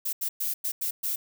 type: noise bursts at uneven times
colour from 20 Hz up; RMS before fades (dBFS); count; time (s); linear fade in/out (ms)
violet; -29; 6; 0.05-0.13 / 0.21-0.29 / 0.4-0.54 / 0.64-0.72 / 0.81-0.91 / 1.03-1.16; 10
effects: none